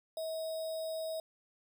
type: tone with sample-and-hold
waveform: sine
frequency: 642 Hz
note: E5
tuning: 46 cents flat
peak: -35 dBFS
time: 0.17-1.2 s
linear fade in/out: 2 ms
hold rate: 4410 Hz
effects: none